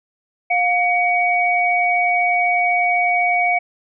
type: tone pair together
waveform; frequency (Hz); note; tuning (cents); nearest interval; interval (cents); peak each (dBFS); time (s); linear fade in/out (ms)
sine; 710 / 2254; F5 / C#7; +28 / +28; octave + minor sixth; 2000; -17; 0.5-3.59; 10
effects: none